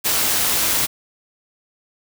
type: noise with amplitude modulation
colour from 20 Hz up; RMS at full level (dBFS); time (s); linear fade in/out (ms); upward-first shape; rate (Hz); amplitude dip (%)
white; -17; 0.04-0.87; 20; sine; 202; 40
effects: none